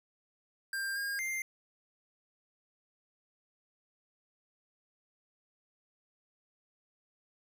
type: tone with pitch steps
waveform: square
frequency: 1591 / 1620 / 2098 Hz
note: G6 / G#6 / C7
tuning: +25 / -43 / +4 cents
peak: -34 dBFS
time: 0.73-1.42 s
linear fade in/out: 2 ms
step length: 230 ms
effects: none